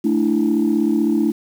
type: chord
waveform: sine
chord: A suspended fourth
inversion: none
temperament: equal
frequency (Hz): 220 / 293.7 / 329.6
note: A3 / D4 / E4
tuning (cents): 0 / 0 / 0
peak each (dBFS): -18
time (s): 0.04-1.32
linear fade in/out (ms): 10
effects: tanh soft clip ceiling -8 dBFS + 7-bit